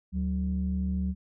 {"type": "tone pair together", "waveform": "sine", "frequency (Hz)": [74.29, 187.2], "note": ["D2", "F#3"], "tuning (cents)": [20, 20], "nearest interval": "octave + major third", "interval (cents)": 1600, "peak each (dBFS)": -28, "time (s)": [0.12, 1.15], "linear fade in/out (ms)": 50, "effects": ["tanh soft clip ceiling -20 dBFS"]}